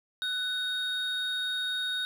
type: tone pair together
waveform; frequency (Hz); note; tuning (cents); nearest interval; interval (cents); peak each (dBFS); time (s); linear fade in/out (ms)
triangle; 1492 / 3736; F#6 / A#7; +14 / +3; octave + major third; 1589; -32 / -29; 0.22-2.05; 0
effects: none